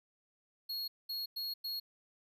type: tone bursts at uneven times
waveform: square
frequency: 4310 Hz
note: C#8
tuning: 49 cents flat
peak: -37 dBFS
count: 4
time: 0.69-0.88 / 1.09-1.26 / 1.36-1.54 / 1.64-1.8 s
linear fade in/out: 10 ms
effects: none